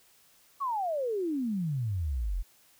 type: exponential sweep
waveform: sine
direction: down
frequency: 1154 to 39.36 Hz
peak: -28 dBFS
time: 0.6-2.43 s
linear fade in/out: 20 ms
effects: white hiss -62 dBFS RMS until 2.79 s